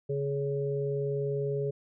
harmonic tone, 140 Hz, C#3, 18 cents sharp, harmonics 1 / 3 / 4, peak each -32 / -30 / -39 dBFS, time 0.09-1.71 s, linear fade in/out 10 ms, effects none

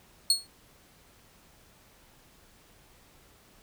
30% pulse tone with exponential decay, 4326 Hz, C#8, 43 cents flat, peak -14 dBFS, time 0.3-0.47 s, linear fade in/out 2 ms, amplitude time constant 35 ms, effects pink hiss -59 dBFS RMS until 3.62 s

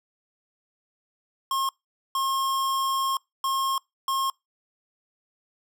square tone bursts at uneven times, 1075 Hz, C6, 47 cents sharp, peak -24 dBFS, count 4, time 1.51-1.69 / 2.15-3.17 / 3.44-3.78 / 4.08-4.3 s, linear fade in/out 2 ms, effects noise-tail reverb RT60 0.2 s tail -26 dB re dry

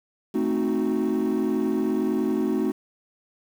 triangle chord, A diminished seventh, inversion none, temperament equal, 220 / 261.6 / 311.1 / 370 Hz, A3 / C4 / Eb4 / Gb4, 0 / 0 / 0 / 0 cents, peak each -24 dBFS, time 0.34-2.72 s, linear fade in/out 10 ms, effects tanh soft clip ceiling -15 dBFS + 8-bit

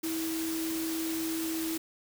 sine tone in noise, 324.3 Hz, E4, 28 cents flat, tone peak -31 dBFS, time 0.03-1.78 s, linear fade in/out 10 ms, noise white, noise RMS -38 dBFS, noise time 0.03-1.78 s, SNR +4 dB, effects none

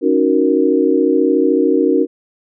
sine chord, D# minor seventh, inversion third, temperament equal, 277.2 / 311.1 / 370 / 466.2 Hz, C#4 / D#4 / F#4 / A#4, 0 / 0 / 0 / 0 cents, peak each -16 dBFS, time 0.01-2.07 s, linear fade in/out 50 ms, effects none

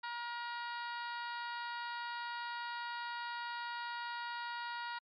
harmonic tone, 475.1 Hz, A#4, 33 cents sharp, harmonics 2 / 3 / 4 / 5 / 6 / 7 / 8 / 9 / 10, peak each -42 / -45 / -48 / -58 / -54 / -61 / -54 / -55 / -60 dBFS, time 0.03-4.99 s, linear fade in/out 10 ms, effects AAC 64 kbps

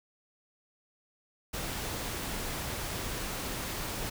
pink noise, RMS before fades -36 dBFS, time 1.53-4.1 s, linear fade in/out 10 ms, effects none

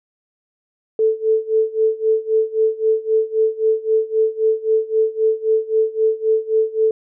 sine tone with tremolo, 440 Hz, A4, in tune, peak -11 dBFS, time 0.99-6.91 s, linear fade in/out 2 ms, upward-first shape sine, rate 3.8 Hz, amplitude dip 90%, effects none

